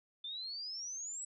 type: exponential sweep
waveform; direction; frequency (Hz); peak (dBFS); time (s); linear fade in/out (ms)
sine; up; 3520 to 7940; -40; 0.24-1.25; 5
effects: none